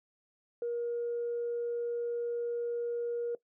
sine tone, 474.2 Hz, A#4, 30 cents sharp, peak -30 dBFS, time 0.62-3.35 s, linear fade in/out 2 ms, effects noise-tail reverb RT60 0.1 s tail -19 dB re dry + tanh soft clip ceiling -27 dBFS

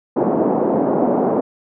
pink band-pass noise, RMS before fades -17 dBFS, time 0.16-1.41 s, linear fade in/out 10 ms, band 210 to 780 Hz, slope 24 dB/octave, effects none

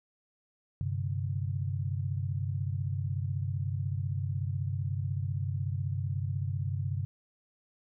sine chord, G suspended fourth, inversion none, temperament equal with one note detuned, 96.43 / 130.81 / 146.83 Hz, G2 / C3 / D3, -28 / 0 / 0 cents, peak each -32 / -34 / -38 dBFS, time 0.81-7.05 s, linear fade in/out 0 ms, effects none

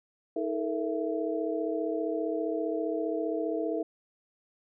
sine tone cluster, 318.4 / 430.6 / 465.7 / 664 Hz, D#4 / A4 / A#4 / E5, +40 / -37 / -2 / +12 cents, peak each -32 / -34 / -34 / -35 dBFS, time 0.36-3.83 s, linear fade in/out 5 ms, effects none

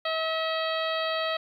harmonic tone, 643 Hz, E5, 43 cents flat, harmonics 1 / 2 / 3 / 4 / 5 / 6 / 7, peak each -29 / -32 / -35 / -38 / -36 / -37 / -41 dBFS, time 0.05-1.37 s, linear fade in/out 5 ms, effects 10-bit

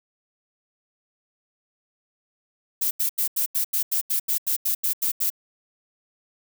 violet noise bursts, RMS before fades -23 dBFS, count 14, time 2.81-5.302 s, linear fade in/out 10 ms, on 100 ms, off 84 ms, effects none

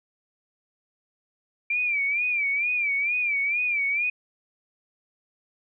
sine tone with vibrato, 2349 Hz, D7, in tune, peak -22 dBFS, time 1.7-4.1 s, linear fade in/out 5 ms, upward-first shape sine, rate 2.2 Hz, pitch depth 100 cents each way, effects none

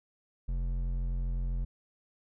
triangle tone with hard clipping, 43.9 Hz, F1, 10 cents sharp, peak -31 dBFS, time 0.48-1.65 s, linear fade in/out 10 ms, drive 12 dB, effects none

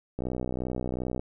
click train, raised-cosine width 2 ms, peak -18 dBFS, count 64, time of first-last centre 0.19-1.195 s, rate 62.7 Hz, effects none

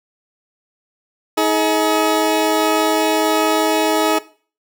20% pulse tone pair together, 317.5 / 423.8 Hz, D#4 / G#4, +35 / +35 cents, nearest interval perfect fourth, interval 500 cents, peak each -12 dBFS, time 1.37-4.19 s, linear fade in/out 10 ms, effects noise-tail reverb RT60 0.4 s tail -17 dB re dry

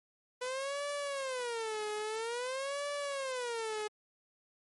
sawtooth tone with vibrato, 493.9 Hz, B4, in tune, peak -31 dBFS, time 0.41-3.88 s, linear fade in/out 10 ms, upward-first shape sine, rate 0.5 Hz, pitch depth 270 cents each way, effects MP3 48 kbps

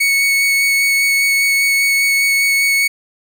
40% pulse tone with vibrato, 2217 Hz, C#7, in tune, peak -11 dBFS, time 0-2.88 s, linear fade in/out 10 ms, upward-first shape sine, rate 5 Hz, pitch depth 9 cents each way, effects none

